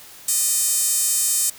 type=tone with high-pass filter; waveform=sawtooth; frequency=615 Hz; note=D#5; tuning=20 cents flat; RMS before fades=-20 dBFS; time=0.28-1.5 s; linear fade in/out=5 ms; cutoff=8100 Hz; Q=2.3; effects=white hiss -43 dBFS RMS until 1.58 s